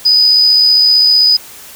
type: tone with amplitude modulation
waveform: sine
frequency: 4978 Hz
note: D#8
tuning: in tune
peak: -4 dBFS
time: 0.05-1.37 s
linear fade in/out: 10 ms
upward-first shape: sine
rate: 75.5 Hz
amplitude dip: 30%
effects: white hiss -34 dBFS RMS until 1.75 s